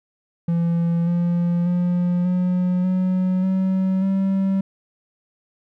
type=tone with pitch steps; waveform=triangle; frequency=169.3 / 173.06 / 176.9 / 180.82 / 184.84 / 188.94 / 193.13 Hz; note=E3 / F3 / F3 / F#3 / F#3 / F#3 / G3; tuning=+46 / -15 / +23 / -40 / -1 / +37 / -26 cents; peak=-15 dBFS; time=0.48-4.61 s; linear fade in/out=5 ms; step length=590 ms; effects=none